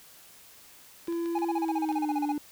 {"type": "clicks", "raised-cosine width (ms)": 0.2, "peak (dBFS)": -30, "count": 7, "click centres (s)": [1.074, 1.125, 1.259, 1.39, 1.683, 1.889, 1.926]}
{"type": "tone with pitch glide", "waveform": "triangle", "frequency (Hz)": [337.6, 295.6], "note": ["E4", "D4"], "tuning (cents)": [41, 11], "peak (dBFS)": -26, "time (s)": [1.08, 2.38], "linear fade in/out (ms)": 2, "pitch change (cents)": -230, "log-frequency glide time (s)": [1.48, 2.19]}
{"type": "tone bursts", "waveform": "triangle", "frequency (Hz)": 830.6, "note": "G#5", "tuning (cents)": 0, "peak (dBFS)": -25, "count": 15, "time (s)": [1.35, 2.322], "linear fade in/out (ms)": 5, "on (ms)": 34, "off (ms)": 33}
{"effects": ["white hiss -53 dBFS RMS until 2.51 s"]}